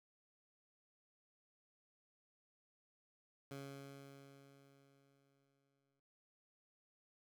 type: tone with exponential decay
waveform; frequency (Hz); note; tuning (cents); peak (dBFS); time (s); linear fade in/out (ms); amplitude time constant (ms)
15% pulse; 138.59; C#3; 0; -40; 3.51-6; 2; 540
effects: none